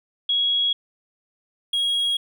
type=tone pair in turn; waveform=sine / triangle; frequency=3322 / 3297 Hz; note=G#7 / G#7; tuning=0 / -13 cents; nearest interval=unison; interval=13 cents; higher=first; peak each=-18 dBFS; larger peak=neither; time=0.29-0.73 / 1.73-2.17 s; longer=neither; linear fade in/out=5 ms; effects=none